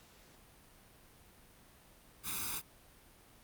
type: noise with comb filter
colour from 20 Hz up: white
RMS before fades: -38 dBFS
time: 2.23-2.62 s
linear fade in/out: 50 ms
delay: 0.81 ms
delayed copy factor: +0.8
effects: pink hiss -61 dBFS RMS until 3.43 s + Opus 48 kbps